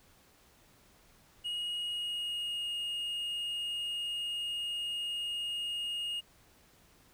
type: tone with pitch glide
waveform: triangle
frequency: 2883 to 2855 Hz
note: F#7 to F7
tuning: -46 to +37 cents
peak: -32 dBFS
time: 1.44-6.21 s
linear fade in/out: 20 ms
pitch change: -17 cents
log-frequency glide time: 1.87-2.72 s
effects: pink hiss -63 dBFS RMS until 7.13 s